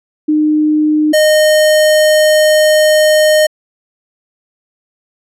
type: tone pair in turn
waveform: sine / square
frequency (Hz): 304.9 / 615.1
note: D#4 / D#5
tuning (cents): -35 / -20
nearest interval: octave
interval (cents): 1215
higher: second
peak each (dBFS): -8 / -7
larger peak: second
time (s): 0.28-1.13 / 1.13-3.47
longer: second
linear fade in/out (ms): 10
effects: resampled to 32000 Hz